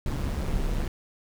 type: noise with amplitude modulation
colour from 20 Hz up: brown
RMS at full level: -25 dBFS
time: 0.06-0.88 s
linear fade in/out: 2 ms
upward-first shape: sine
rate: 144 Hz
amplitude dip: 55%
effects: none